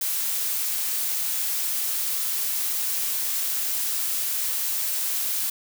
blue noise, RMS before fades -26 dBFS, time 0.01-5.5 s, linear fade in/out 5 ms, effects none

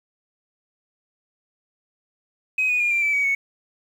sine tone with pitch steps, 2528 / 2473 / 2419 / 2367 / 2316 / 2265 / 2216 Hz, D#7 / D#7 / D#7 / D7 / D7 / C#7 / C#7, +27 / -11 / -49 / +13 / -25 / +37 / -1 cents, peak -17 dBFS, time 2.58-3.35 s, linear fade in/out 5 ms, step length 110 ms, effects tanh soft clip ceiling -14 dBFS + 8-bit

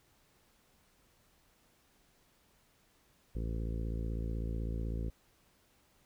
harmonic tone, 56 Hz, A1, 31 cents sharp, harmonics 1 / 2 / 3 / 4 / 5 / 6 / 7 / 8 / 9, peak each -35 / -41 / -45 / -47 / -49 / -51 / -52 / -53 / -54 dBFS, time 3.35-5.1 s, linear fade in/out 5 ms, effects pink hiss -69 dBFS RMS until 6.05 s

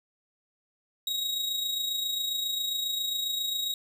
40% pulse tone with amplitude modulation, 3798 Hz, A#7, 32 cents sharp, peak -25 dBFS, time 1.07-3.74 s, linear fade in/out 2 ms, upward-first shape sine, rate 27.4 Hz, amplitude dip 45%, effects none

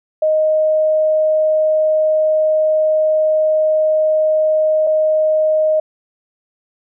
sine tone pair in turn, 622.3 / 622.3 Hz, D#5 / D#5, 0 / 0 cents, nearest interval unison, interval 0 cents, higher neither, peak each -11 dBFS, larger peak neither, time 0.22-4.87 / 4.87-5.8 s, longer first, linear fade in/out 5 ms, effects none

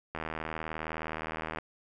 click train, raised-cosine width 0.5 ms, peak -20 dBFS, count 115, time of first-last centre 0.15-1.586 s, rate 79.4 Hz, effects none

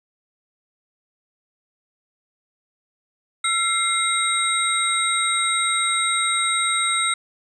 sine tone cluster, 1351 / 2109 / 3803 / 8390 Hz, E6 / C7 / A#7 / C9, +42 / +13 / +34 / +4 cents, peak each -24 dBFS, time 3.44-7.14 s, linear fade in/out 5 ms, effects none

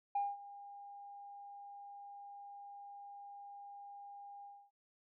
sine tone with ADSR envelope, 807 Hz, G#5, 50 cents flat, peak -30 dBFS, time 0.15-4.71 s, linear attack 6 ms, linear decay 210 ms, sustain -19 dB, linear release 270 ms, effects tanh soft clip ceiling -28 dBFS

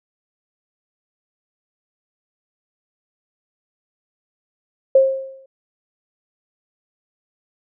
sine tone with exponential decay, 534 Hz, C5, 35 cents sharp, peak -6 dBFS, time 4.95-5.46 s, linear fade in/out 5 ms, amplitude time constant 110 ms, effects none

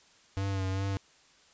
square tone with vibrato, 96.5 Hz, G2, 27 cents flat, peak -30 dBFS, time 0.37-0.97 s, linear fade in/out 0 ms, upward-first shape sine, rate 2.5 Hz, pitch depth 35 cents each way, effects white hiss -61 dBFS RMS until 1.53 s + resampled to 16000 Hz

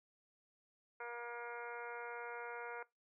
harmonic tone, 237.8 Hz, A#3, 35 cents sharp, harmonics 2 / 3 / 4 / 5 / 6 / 7 / 8 / 9 / 10, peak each -49 / -54 / -49 / -57 / -48 / -57 / -62 / -54 / -60 dBFS, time 1-2.83 s, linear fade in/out 5 ms, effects noise-tail reverb RT60 0.2 s tail -22 dB re dry

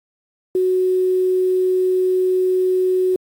sine tone with quantisation, 370 Hz, F#4, in tune, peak -14 dBFS, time 0.55-3.16 s, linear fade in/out 2 ms, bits 7, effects AAC 64 kbps

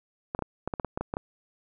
clicks, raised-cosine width 1 ms, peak -16 dBFS, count 11, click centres 0.349 / 0.391 / 0.423 / 0.676 / 0.738 / 0.798 / 0.847 / 0.975 / 1.01 / 1.139 / 1.169 s, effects none

